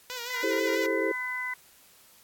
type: tone with vibrato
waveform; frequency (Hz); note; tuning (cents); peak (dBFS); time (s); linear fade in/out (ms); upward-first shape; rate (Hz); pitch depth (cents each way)
5% pulse; 487.8; B4; -21; -23; 0.1-0.86; 0; sine; 6.1; 71
type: harmonic tone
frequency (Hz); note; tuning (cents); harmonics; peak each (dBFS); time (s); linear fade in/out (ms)
503; B4; +32; 2 / 3 / 4; -38 / -40 / -31; 0.3-1.54; 5
type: chord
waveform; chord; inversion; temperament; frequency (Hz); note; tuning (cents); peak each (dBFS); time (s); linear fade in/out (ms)
sine; A minor seventh; second; just; 330 / 396 / 440 / 528; E4 / G4 / A4 / C5; +2 / +18 / 0 / +16; -31; 0.43-1.12; 5
effects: white hiss -57 dBFS RMS until 2.23 s + AAC 64 kbps